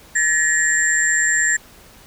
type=tone cluster; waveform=sine; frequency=1727 / 1883 / 7380 Hz; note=A6 / A#6 / A#8; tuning=-33 / +17 / -18 cents; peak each=-19 dBFS; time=0.15-1.57 s; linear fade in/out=10 ms; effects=pink hiss -46 dBFS RMS until 2.06 s